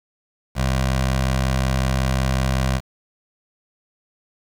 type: tone with notch filter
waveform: 15% pulse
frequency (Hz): 65.41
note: C2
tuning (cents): 0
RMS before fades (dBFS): -20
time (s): 0.55-2.81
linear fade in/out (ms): 50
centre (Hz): 280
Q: 1.3
effects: low-pass 10000 Hz 12 dB/octave + 7-bit